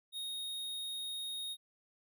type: tone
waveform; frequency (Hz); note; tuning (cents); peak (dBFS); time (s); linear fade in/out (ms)
square; 3729; A#7; 0; -39; 0.12-1.57; 50
effects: none